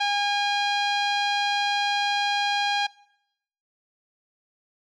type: tone with low-pass filter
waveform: sawtooth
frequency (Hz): 814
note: G#5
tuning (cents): -35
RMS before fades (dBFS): -24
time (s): 0-2.87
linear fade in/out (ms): 10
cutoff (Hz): 3800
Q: 2.2
effects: noise-tail reverb RT60 0.8 s tail -22 dB re dry